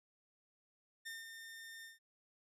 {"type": "tone with ADSR envelope", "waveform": "sawtooth", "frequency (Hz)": 1813, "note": "A#6", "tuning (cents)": -49, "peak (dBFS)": -40, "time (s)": [1.05, 1.99], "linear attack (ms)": 18, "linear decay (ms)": 180, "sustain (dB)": -6, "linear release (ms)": 150, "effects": ["resampled to 32000 Hz"]}